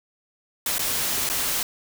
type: noise with dropouts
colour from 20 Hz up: white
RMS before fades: -25 dBFS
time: 0.66-1.63 s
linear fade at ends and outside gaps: 2 ms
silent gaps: 0.783-0.792 / 1.291-1.298 s
effects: none